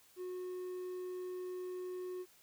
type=tone; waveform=triangle; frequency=364.6 Hz; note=F#4; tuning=25 cents flat; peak=-38 dBFS; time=0.16-2.26 s; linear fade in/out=50 ms; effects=white hiss -65 dBFS RMS until 2.42 s